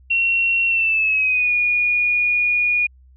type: tone with pitch glide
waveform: sine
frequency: 2729 to 2445 Hz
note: F7 to D#7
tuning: -41 to -31 cents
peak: -15 dBFS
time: 0.1-2.87 s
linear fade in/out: 10 ms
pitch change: -190 cents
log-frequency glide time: 0.67-1.53 s
effects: added 64 Hz sine -46 dBFS peak until 3.16 s